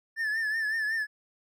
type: tone with vibrato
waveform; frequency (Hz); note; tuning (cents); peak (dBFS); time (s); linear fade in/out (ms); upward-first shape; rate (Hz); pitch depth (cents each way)
triangle; 1760; A6; 0; -25; 0.16-1.07; 50; triangle; 5.4; 78
effects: none